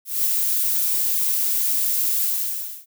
violet noise with ADSR envelope, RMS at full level -19 dBFS, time 0.05-2.86 s, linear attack 200 ms, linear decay 15 ms, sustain -2 dB, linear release 630 ms, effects none

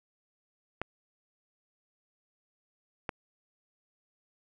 clicks, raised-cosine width 0.5 ms, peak -17 dBFS, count 2, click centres 0.816 / 3.092 s, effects none

